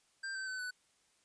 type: tone with pitch steps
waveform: square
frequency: 1575 / 1547 / 1519.6 / 1492.6 Hz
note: G6 / G6 / F#6 / F#6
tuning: +8 / -23 / +46 / +15 cents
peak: -39 dBFS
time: 0.23-0.71 s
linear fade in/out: 10 ms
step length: 120 ms
effects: white hiss -72 dBFS RMS until 1.24 s + resampled to 22050 Hz